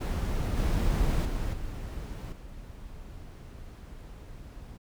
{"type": "noise with level steps", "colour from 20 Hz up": "brown", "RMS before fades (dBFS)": [-29, -26, -31, -37, -44], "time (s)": [0, 4.78], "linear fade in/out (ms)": 20, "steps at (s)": [0.57, 1.25, 1.53, 2.32], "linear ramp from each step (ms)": 5, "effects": []}